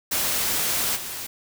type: noise with level steps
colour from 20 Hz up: white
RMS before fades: -24 / -33 dBFS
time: 0.11-1.27 s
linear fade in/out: 10 ms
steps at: 0.95 s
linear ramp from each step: 20 ms
effects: none